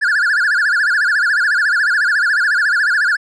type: tone with vibrato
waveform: triangle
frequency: 1568 Hz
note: G6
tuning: in tune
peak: -10 dBFS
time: 0.01-3.17 s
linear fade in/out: 20 ms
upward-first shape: sine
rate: 14 Hz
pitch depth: 200 cents each way
effects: resampled to 24000 Hz